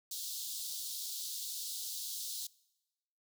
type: high-pass noise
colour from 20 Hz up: pink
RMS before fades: -41 dBFS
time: 0.11-2.47 s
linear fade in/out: 5 ms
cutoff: 3600 Hz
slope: 48 dB/octave
effects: noise-tail reverb RT60 1.0 s tail -23 dB re dry